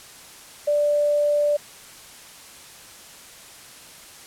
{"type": "tone", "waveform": "sine", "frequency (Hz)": 587.3, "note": "D5", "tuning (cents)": 0, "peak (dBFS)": -17, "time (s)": [0.67, 1.57], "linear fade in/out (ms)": 10, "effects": ["white hiss -44 dBFS RMS until 4.26 s", "low-pass 11000 Hz 12 dB/octave"]}